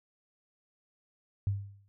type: tone with exponential decay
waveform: sine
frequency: 99.7 Hz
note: G2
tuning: 30 cents sharp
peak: -24 dBFS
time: 1.47-1.88 s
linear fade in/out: 0 ms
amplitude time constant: 87 ms
effects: none